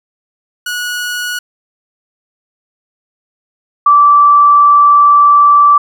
sawtooth / sine tone pair in turn, 1461 / 1163 Hz, F#6 / D6, -22 / -17 cents, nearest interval major third, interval 395 cents, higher first, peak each -13 / -3 dBFS, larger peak second, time 0.66-1.39 / 3.86-5.78 s, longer second, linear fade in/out 5 ms, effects none

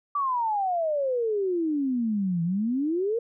sine exponential two-way sweep, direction down then up, 1174.7 to 164.3 to 478.9 Hz, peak -23 dBFS, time 0.15-3.19 s, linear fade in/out 5 ms, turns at 2.43 s, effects none

